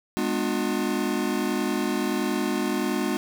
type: chord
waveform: square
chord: G# diminished seventh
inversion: none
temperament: just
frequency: 207.7 / 249.2 / 299 / 358.8 Hz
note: G#3 / B3 / D4 / F4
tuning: 0 / +16 / +31 / +47 cents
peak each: -30 dBFS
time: 0.17-3.17 s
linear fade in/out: 0 ms
effects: none